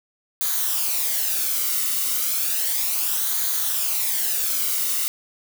blue noise with flanger, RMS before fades -23 dBFS, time 0.41-5.08 s, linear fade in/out 0 ms, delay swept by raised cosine 0.37 to 1.22 ms, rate 0.33 Hz, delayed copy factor -0.55, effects none

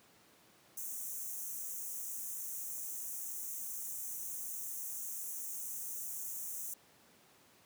white high-pass noise, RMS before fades -42 dBFS, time 0.77-6.74 s, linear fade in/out 5 ms, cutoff 5900 Hz, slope 96 dB/octave, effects pink hiss -64 dBFS RMS until 7.65 s + high-pass 150 Hz 12 dB/octave

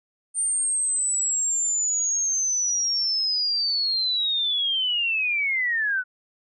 sine linear sweep, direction down, 8930 to 1461 Hz, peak -21 dBFS, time 0.34-6.04 s, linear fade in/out 50 ms, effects none

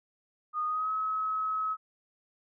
sine tone with pitch glide, 1232 to 1282.8 Hz, D#6 to E6, -17 to -48 cents, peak -28 dBFS, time 0.53-1.77 s, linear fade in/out 50 ms, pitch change +69 cents, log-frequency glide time 0.66-0.91 s, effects none

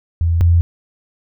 sine tone pair in turn, 83.8 / 85.17 Hz, E2 / F2, +29 / -43 cents, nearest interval unison, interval 28 cents, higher second, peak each -12 / -8 dBFS, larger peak second, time 0.21-0.41 / 0.41-0.61 s, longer neither, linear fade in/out 0 ms, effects none

